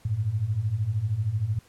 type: beating tone pair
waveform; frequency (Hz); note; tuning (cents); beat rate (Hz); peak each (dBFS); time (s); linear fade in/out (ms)
sine; 98.3 / 111.3; G2 / A2; +5 / +20; 13; -29 / -25; 0.05-1.59; 5
effects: pink hiss -58 dBFS RMS until 1.68 s + low-pass 12000 Hz 12 dB/octave